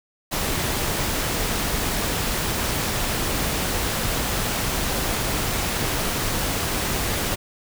pink noise with amplitude modulation, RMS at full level -23 dBFS, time 0.31-7.36 s, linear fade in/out 20 ms, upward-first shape sine, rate 209 Hz, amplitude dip 25%, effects none

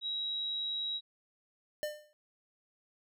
sine tone, 3850 Hz, B7, 45 cents flat, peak -33 dBFS, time 0.01-1.01 s, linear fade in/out 50 ms
square tone with exponential decay, 601 Hz, D5, 40 cents sharp, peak -31 dBFS, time 1.83-2.13 s, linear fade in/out 0 ms, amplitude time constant 65 ms
effects none

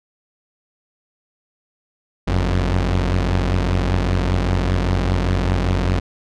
sawtooth tone pair together, 47.54 / 90 Hz, F#1 / F#2, +48 / -47 cents, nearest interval major seventh, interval 1105 cents, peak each -15 dBFS, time 2.27-6 s, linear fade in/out 10 ms, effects low-pass 5000 Hz 12 dB/octave

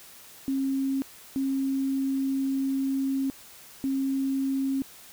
sine tone bursts at uneven times, 269.9 Hz, C#4, 46 cents flat, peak -24 dBFS, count 3, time 0.48-1.02 / 1.36-3.3 / 3.84-4.82 s, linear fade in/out 0 ms, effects white hiss -49 dBFS RMS until 5.12 s

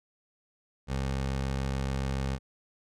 20% pulse tone, 67 Hz, C2, 42 cents sharp, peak -24 dBFS, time 0.87-2.39 s, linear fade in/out 50 ms, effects low-pass 8000 Hz 12 dB/octave

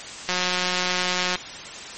click train, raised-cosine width 0.2 ms, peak -6 dBFS, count 194, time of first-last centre 0.29-1.356 s, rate 181 Hz, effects white hiss -36 dBFS RMS until 1.97 s + MP3 32 kbps

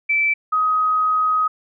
sine tone pair in turn, 2323 / 1259.3 Hz, D7 / D#6, -20 / +20 cents, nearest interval major seventh, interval 1060 cents, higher first, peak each -15 / -15 dBFS, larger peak neither, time 0.09-0.34 / 0.52-1.48 s, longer second, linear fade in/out 10 ms, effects none

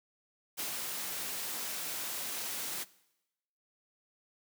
white noise with ADSR envelope, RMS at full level -36 dBFS, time 0.57-2.85 s, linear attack 25 ms, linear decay 100 ms, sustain -2 dB, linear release 28 ms, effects noise-tail reverb RT60 0.9 s tail -20 dB re dry + high-pass 150 Hz 12 dB/octave

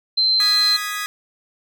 sine tone, 4104 Hz, C8, 34 cents flat, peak -14 dBFS, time 0.17-0.77 s, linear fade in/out 10 ms
sawtooth chord, G# minor, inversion second, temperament equal, 1244.5 / 1661.2 / 1975.5 Hz, D#6 / G#6 / B6, 0 / 0 / 0 cents, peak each -24 / -25 / -26 dBFS, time 0.4-1.06 s, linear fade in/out 0 ms
effects none

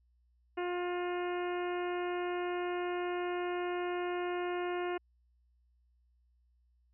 harmonic tone, 354.9 Hz, F4, 28 cents sharp, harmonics 1 / 2 / 3 / 4 / 5 / 6 / 7 / 8, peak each -34 / -40 / -44 / -46 / -48 / -50 / -51 / -52 dBFS, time 0.57-4.98 s, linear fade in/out 10 ms, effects added 60 Hz sine -67 dBFS peak until 6.93 s

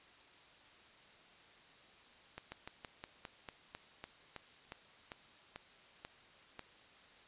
slowing click train, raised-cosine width 0.3 ms, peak -29 dBFS, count 15, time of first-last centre 2.38-6.593 s, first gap 140 ms, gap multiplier 1.11, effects white hiss -61 dBFS RMS until 7.27 s + resampled to 8000 Hz

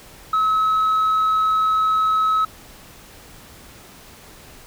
sine tone, 1287 Hz, E6, 42 cents flat, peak -13 dBFS, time 0.33-2.45 s, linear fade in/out 5 ms, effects tanh soft clip ceiling -14 dBFS + pink hiss -44 dBFS RMS until 4.66 s

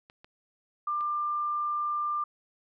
clicks, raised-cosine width 0.3 ms, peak -34 dBFS, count 3, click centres 0.099 / 0.245 / 1.009 s
sine tone, 1192 Hz, D6, 25 cents sharp, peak -27 dBFS, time 0.87-2.24 s, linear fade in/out 5 ms
effects none

